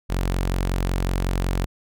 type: tone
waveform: sawtooth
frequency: 45.42 Hz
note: F#1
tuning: 31 cents flat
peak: -17 dBFS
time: 0.09-1.66 s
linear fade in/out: 20 ms
effects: none